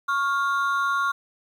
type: ring-modulated tone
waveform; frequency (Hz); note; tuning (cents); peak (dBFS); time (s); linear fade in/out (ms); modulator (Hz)
triangle; 1254; D#6; +13; -16; 0.08-1.12; 10; 148
effects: 9-bit